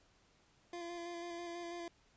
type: tone with vibrato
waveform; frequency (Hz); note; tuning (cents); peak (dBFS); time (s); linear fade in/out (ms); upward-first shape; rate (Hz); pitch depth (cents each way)
25% pulse; 344.1; F4; -26; -39; 0.73-1.88; 2; square; 6.1; 17
effects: pink hiss -70 dBFS RMS until 2.16 s + resampled to 16000 Hz